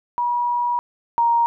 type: tone pair in turn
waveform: sine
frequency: 964 / 936.6 Hz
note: B5 / A#5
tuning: -42 / +8 cents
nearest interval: unison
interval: 50 cents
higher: first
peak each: -18 / -14 dBFS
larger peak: second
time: 0.18-0.79 / 1.18-1.46 s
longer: first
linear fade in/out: 0 ms
effects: none